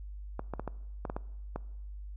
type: clicks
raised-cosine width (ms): 1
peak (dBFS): -21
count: 8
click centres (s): 0.394 / 0.537 / 0.596 / 0.677 / 1.052 / 1.099 / 1.165 / 1.56
effects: noise-tail reverb RT60 1.0 s tail -21 dB re dry + added 50 Hz sine -40 dBFS peak until 2.16 s